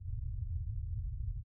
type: low-pass noise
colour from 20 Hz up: white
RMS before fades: -38 dBFS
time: 0-1.44 s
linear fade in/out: 50 ms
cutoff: 110 Hz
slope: 48 dB/octave
effects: none